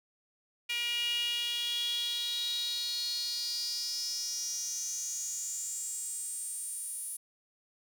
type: tone with high-pass filter sweep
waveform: sawtooth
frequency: 477 Hz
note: A#4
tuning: 40 cents sharp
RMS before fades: -35 dBFS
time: 0.69-7.17 s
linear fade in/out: 10 ms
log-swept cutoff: 2600 to 10000 Hz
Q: 8.4
effects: none